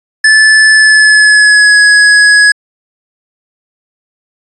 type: tone with pitch glide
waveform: square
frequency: 1741 to 1675.9 Hz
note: A6 to G#6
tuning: -19 to +15 cents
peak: -3 dBFS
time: 0.24-2.52 s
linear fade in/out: 5 ms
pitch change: -66 cents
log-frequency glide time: 0.73-1.79 s
effects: resampled to 24000 Hz